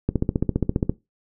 click train, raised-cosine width 3 ms, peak -7 dBFS, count 13, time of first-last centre 0.09-0.895 s, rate 14.9 Hz, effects noise-tail reverb RT60 0.2 s tail -18 dB re dry

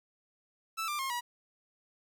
sawtooth tone with pitch steps, 1318.5 / 1188.3 / 1071 / 965.2 Hz, E6 / D6 / C6 / B5, 0 / +20 / +40 / -40 cents, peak -29 dBFS, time 0.77-1.21 s, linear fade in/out 20 ms, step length 110 ms, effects 11-bit

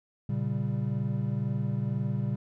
triangle chord, G diminished, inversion first, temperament equal, 116.54 / 138.59 / 196 Hz, Bb2 / Db3 / G3, 0 / 0 / 0 cents, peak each -29 / -29 / -31 dBFS, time 0.29-2.36 s, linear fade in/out 5 ms, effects none

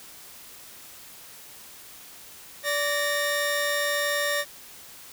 sawtooth tone pair together, 580 / 1841.4 Hz, D5 / A#6, -22 / -22 cents, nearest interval octave + minor sixth, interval 2000 cents, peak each -23 dBFS, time 2.63-4.45 s, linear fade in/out 50 ms, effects white hiss -46 dBFS RMS until 5.12 s

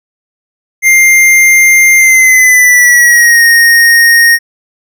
square tone with pitch glide, 2100 to 1860.1 Hz, C7 to A#6, +6 to -4 cents, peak -3 dBFS, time 0.82-4.39 s, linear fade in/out 50 ms, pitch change -210 cents, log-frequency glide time 1.98-3.43 s, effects none

